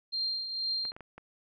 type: tone with tremolo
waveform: sine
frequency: 4186 Hz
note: C8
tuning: in tune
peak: -28 dBFS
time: 0.12-0.92 s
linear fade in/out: 20 ms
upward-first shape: triangle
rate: 2.1 Hz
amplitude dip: 60%
type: clicks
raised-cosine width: 0.5 ms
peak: -31 dBFS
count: 5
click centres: 0.852 / 0.919 / 0.965 / 1.007 / 1.18 s
effects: none